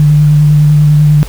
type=tone with vibrato; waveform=sine; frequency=149.4 Hz; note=D3; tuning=30 cents sharp; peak=-3 dBFS; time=0-1.23 s; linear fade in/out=0 ms; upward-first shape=square; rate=10 Hz; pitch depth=15 cents each way; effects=added 50 Hz sine -22 dBFS peak until 1.28 s + pink hiss -31 dBFS RMS until 1.28 s